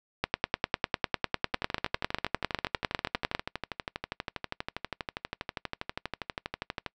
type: two click trains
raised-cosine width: 0.3 ms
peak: -9 / -16 dBFS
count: 32 / 67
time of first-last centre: 0.24-3.349 / 1.54-6.863 s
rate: 9.97 / 12.4 Hz
effects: noise-tail reverb RT60 0.1 s tail -24 dB re dry